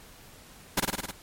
pink noise with echo, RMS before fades -24 dBFS, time 0.77-0.8 s, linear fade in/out 5 ms, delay 52 ms, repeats 6, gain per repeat -2 dB, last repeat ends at 1.112 s, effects pink hiss -51 dBFS RMS until 1.22 s + MP3 64 kbps

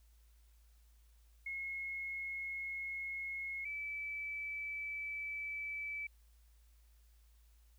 sine tone pair in turn, 2168 / 2308 Hz, C#7 / D7, -39 / -31 cents, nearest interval minor second, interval 108 cents, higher second, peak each -39 / -39 dBFS, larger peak neither, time 1.46-3.65 / 3.65-6.07 s, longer second, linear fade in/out 5 ms, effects added 56 Hz sine -62 dBFS peak until 7.78 s + white hiss -75 dBFS RMS until 7.78 s

